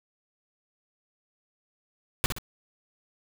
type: noise with echo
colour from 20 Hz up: pink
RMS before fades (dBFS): -23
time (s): 2.24-2.26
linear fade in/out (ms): 0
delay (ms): 62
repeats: 2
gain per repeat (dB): -7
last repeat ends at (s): 2.384
effects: none